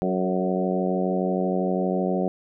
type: harmonic tone with a mistuned harmonic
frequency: 92.6 Hz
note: F#2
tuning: 2 cents sharp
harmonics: 2 / 3 / 4 / 5 / 6 / 7 / 8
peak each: -25 / -31 / -28 / -31 / -30 / -32 / -32 dBFS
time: 0.02-2.28 s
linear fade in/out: 0 ms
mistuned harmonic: 5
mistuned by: -22 cents
effects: none